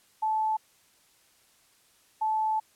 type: tone pair in turn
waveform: sine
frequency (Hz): 871 / 871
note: A5 / A5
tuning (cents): -18 / -18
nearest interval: unison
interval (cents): 0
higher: neither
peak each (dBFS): -24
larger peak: neither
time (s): 0.22-0.57 / 2.21-2.6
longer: second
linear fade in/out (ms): 10
effects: white hiss -63 dBFS RMS until 2.75 s + low-pass 12000 Hz 12 dB/octave